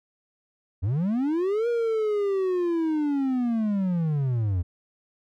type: linear two-way sweep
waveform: triangle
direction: up then down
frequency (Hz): 82.9 to 478.4 to 82.9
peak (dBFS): -20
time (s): 0.82-4.63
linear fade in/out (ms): 20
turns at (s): 1.68
effects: none